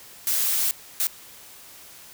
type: noise bursts at uneven times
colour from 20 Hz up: blue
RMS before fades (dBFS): -23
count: 2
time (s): 0.27-0.71 / 1-1.07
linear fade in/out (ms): 0
effects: white hiss -46 dBFS RMS until 2.13 s